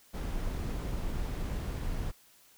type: noise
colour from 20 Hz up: brown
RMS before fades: -34 dBFS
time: 0.13-2.12 s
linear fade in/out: 20 ms
effects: white hiss -61 dBFS RMS until 2.57 s